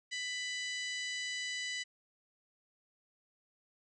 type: harmonic tone with a mistuned harmonic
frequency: 994 Hz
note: B5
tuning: 11 cents sharp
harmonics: 2 / 3 / 4 / 5 / 6 / 7 / 8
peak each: -39 / -43 / -45 / -47 / -49 / -50 / -51 dBFS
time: 0.11-1.84 s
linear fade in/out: 20 ms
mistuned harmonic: 5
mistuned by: -33 cents
effects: none